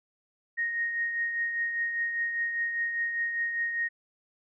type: tone with tremolo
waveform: sine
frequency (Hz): 1864.7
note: A#6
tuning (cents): 0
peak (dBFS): -25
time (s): 0.57-3.89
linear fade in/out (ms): 20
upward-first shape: triangle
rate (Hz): 5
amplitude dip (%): 50
effects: none